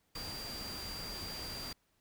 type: tone in noise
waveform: sine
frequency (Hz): 4735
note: D8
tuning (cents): +13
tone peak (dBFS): -43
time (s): 0.15-1.73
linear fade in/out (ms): 5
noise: pink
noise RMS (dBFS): -45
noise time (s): 0.15-1.73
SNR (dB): -1
effects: pink hiss -75 dBFS RMS until 2 s